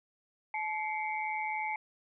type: tone cluster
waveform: sine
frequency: 862 / 2104 / 2267 Hz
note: A5 / C7 / C#7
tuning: -36 / +9 / +38 cents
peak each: -34 / -38 / -39 dBFS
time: 0.54-1.76 s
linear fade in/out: 2 ms
effects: none